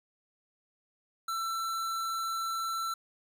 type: tone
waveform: square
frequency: 1339 Hz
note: E6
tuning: 27 cents sharp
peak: -32 dBFS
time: 1.28-2.94 s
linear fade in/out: 5 ms
effects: 11-bit